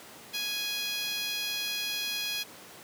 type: tone with high-pass filter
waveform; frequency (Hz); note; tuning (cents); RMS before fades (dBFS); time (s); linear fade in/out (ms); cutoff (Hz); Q
10% pulse; 830.6; G#5; 0; -33; 0.33-2.44; 20; 2800; 1.3
effects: pink hiss -48 dBFS RMS until 2.83 s + high-pass 200 Hz 12 dB/octave